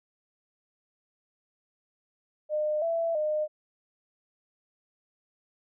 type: tone with pitch steps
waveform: sine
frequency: 607 / 666 / 610 Hz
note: D#5 / E5 / D#5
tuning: -43 / +18 / -34 cents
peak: -25 dBFS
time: 2.49-3.48 s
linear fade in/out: 50 ms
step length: 330 ms
effects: none